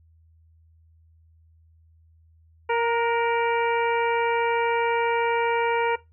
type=harmonic tone with a mistuned harmonic; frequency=466.2 Hz; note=A#4; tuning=in tune; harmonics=1 / 2 / 3 / 4 / 5 / 6; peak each=-23 / -24 / -31 / -34 / -32 / -39 dBFS; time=2.69-5.96 s; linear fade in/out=10 ms; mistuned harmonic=3; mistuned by=+33 cents; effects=noise-tail reverb RT60 0.2 s tail -19 dB re dry + added 81 Hz sine -54 dBFS peak until 6.12 s